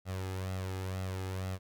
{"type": "tone with flanger", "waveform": "sawtooth", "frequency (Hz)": 94, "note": "F#2", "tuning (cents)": 28, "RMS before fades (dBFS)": -37, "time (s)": [0.05, 1.59], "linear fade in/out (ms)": 50, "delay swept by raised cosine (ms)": [1.5, 2.43], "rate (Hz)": 2.1, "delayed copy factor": 0.55, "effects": []}